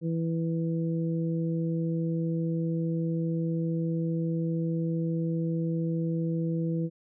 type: harmonic tone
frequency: 164.81 Hz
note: E3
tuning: in tune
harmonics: 1 / 2 / 3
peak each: -27 / -33 / -37 dBFS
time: 0.01-6.9 s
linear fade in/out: 50 ms
effects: none